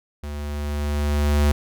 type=tone with level ramp; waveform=square; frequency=73.3 Hz; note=D2; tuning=3 cents flat; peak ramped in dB=-30 to -15 dBFS; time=0.23-1.52 s; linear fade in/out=5 ms; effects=none